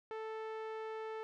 sawtooth tone with low-pass filter, 440 Hz, A4, in tune, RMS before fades -43 dBFS, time 0.11-1.23 s, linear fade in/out 0 ms, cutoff 2000 Hz, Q 0.69, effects none

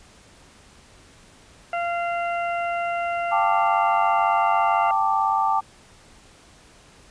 harmonic tone, 690 Hz, F5, 21 cents flat, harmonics 1 / 2 / 3 / 4, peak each -24 / -30 / -34 / -36 dBFS, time 1.73-4.91 s, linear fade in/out 2 ms
sine chord, G suspended second, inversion none, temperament just, 784 / 882 / 1176 Hz, G5 / A5 / D6, 0 / +4 / +2 cents, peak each -23 / -22 / -23 dBFS, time 3.31-5.61 s, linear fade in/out 20 ms
effects pink hiss -51 dBFS RMS until 7.1 s + resampled to 22050 Hz

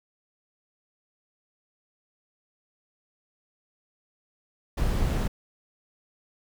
brown noise, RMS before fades -25 dBFS, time 4.77-5.28 s, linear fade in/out 10 ms, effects none

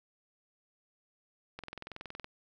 click train, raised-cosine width 0.3 ms, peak -26 dBFS, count 15, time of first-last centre 1.59-2.244 s, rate 21.4 Hz, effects none

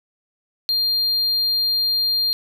triangle tone, 4200 Hz, C8, 6 cents sharp, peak -16 dBFS, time 0.69-2.33 s, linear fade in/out 0 ms, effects none

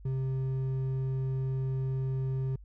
sine tone with hard clipping, 132.1 Hz, C3, 17 cents sharp, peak -30 dBFS, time 0.05-2.56 s, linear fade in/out 5 ms, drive 5 dB, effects added 50 Hz sine -47 dBFS peak until 2.64 s

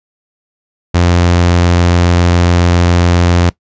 sawtooth tone, 87.31 Hz, F2, in tune, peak -3 dBFS, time 0.94-3.5 s, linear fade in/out 10 ms, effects noise-tail reverb RT60 0.1 s tail -20 dB re dry + resampled to 16000 Hz

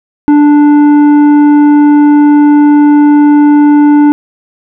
sine tone with tanh clipping, 293.7 Hz, D4, in tune, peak -3 dBFS, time 0.28-4.12 s, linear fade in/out 0 ms, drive 9 dB, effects none

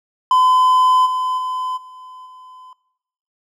triangle tone with level steps, 1017 Hz, C6, 50 cents flat, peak -8 / -15 / -18 / -33 / -36 dBFS, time 0.31-2.73 s, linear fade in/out 2 ms, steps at 1.05 / 1.37 / 1.76 / 2.25 s, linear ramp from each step 20 ms, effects noise-tail reverb RT60 0.9 s tail -21 dB re dry

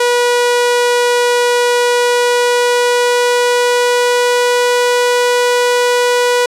sawtooth tone with pitch glide, 485.8 to 489.2 Hz, B4 to B4, -29 to -16 cents, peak -6 dBFS, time 0-6.46 s, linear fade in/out 5 ms, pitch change +13 cents, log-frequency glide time 1.76-4.69 s, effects low-pass 10000 Hz 12 dB/octave

